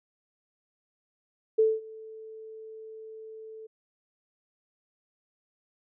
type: tone with ADSR envelope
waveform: sine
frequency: 440 Hz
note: A4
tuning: in tune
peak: -17 dBFS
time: 1.58-3.67 s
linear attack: 13 ms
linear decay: 210 ms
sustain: -24 dB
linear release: 11 ms
effects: none